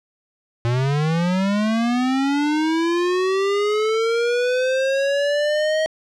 square linear sweep, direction up, 115.7 to 634 Hz, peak -18 dBFS, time 0.65-5.86 s, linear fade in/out 0 ms, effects low-pass 5000 Hz 12 dB/octave

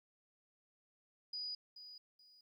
sine tone with echo, 4927 Hz, D#8, 18 cents flat, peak -40 dBFS, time 1.33-1.55 s, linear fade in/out 5 ms, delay 430 ms, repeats 2, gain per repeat -11 dB, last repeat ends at 2.41 s, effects 13-bit

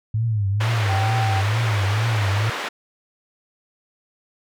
sine tone with vibrato, 106.2 Hz, G#2, 39 cents sharp, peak -18 dBFS, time 0.14-2.5 s, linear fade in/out 5 ms, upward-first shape triangle, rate 2.2 Hz, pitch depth 170 cents each way
white band-pass noise, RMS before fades -28 dBFS, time 0.6-2.69 s, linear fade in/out 10 ms, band 340 to 2200 Hz, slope 12 dB/octave
sine tone, 775 Hz, G5, 20 cents flat, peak -24 dBFS, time 0.89-1.41 s, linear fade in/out 2 ms
effects none

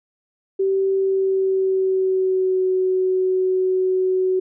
sine tone with pitch glide, 386.5 to 372.9 Hz, G4 to F#4, -24 to +14 cents, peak -16 dBFS, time 0.59-4.4 s, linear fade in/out 10 ms, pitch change -62 cents, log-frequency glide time 0.93-2.64 s, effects none

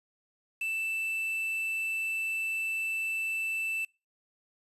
triangle tone with quantisation, 2652 Hz, E7, 10 cents sharp, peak -28 dBFS, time 0.61-3.85 s, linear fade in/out 5 ms, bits 8, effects noise-tail reverb RT60 0.3 s tail -26 dB re dry + resampled to 32000 Hz

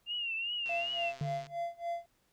sine tone with vibrato, 2781 Hz, F7, 8 cents flat, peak -33 dBFS, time 0.06-1.13 s, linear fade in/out 50 ms, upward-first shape triangle, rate 2.6 Hz, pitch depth 100 cents each way
click train, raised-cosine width 0.2 ms, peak -34 dBFS, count 106, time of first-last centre 0.66-1.468 s, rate 130 Hz
triangle tone with tremolo, 685 Hz, F5, 34 cents flat, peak -30 dBFS, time 0.69-2.06 s, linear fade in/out 5 ms, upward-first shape sine, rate 3.5 Hz, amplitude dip 95%
triangle tone with exponential decay, 146.83 Hz, D3, in tune, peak -28 dBFS, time 1.21-1.67 s, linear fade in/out 2 ms, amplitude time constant 100 ms
effects pink hiss -73 dBFS RMS until 2.32 s

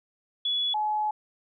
sine tone pair in turn, 3400 / 850 Hz, G#7 / G#5, +40 / +40 cents, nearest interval 2 octaves, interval 2400 cents, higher first, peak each -24 dBFS, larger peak neither, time 0.45-0.74 / 0.74-1.11 s, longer second, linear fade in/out 5 ms, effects none

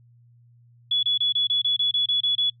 sine tone bursts, 3400 Hz, G#7, 40 cents sharp, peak -19 dBFS, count 11, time 0.91-2.5 s, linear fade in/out 5 ms, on 120 ms, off 27 ms, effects noise-tail reverb RT60 0.1 s tail -26 dB re dry + added 119 Hz sine -52 dBFS peak until 2.6 s

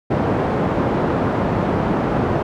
pink band-pass noise, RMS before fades -19 dBFS, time 0.1-2.43 s, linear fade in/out 10 ms, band 110 to 940 Hz, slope 12 dB/octave, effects none

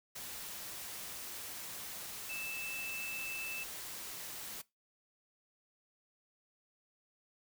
sine tone in noise, 2637 Hz, E7, in tune, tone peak -40 dBFS, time 2.29-3.64 s, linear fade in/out 10 ms, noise white, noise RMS -45 dBFS, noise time 0.15-4.62 s, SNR +2 dB, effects noise-tail reverb RT60 0.2 s tail -20 dB re dry

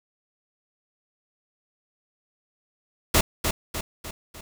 pink noise with echo, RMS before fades -18 dBFS, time 3.14-3.21 s, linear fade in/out 5 ms, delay 300 ms, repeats 4, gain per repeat -6 dB, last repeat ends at 4.41 s, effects none

